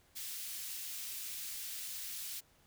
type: high-pass noise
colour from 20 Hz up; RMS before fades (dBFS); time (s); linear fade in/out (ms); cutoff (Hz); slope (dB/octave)
white; -43; 0.15-2.41; 20; 2500; 12
effects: pink hiss -68 dBFS RMS until 2.66 s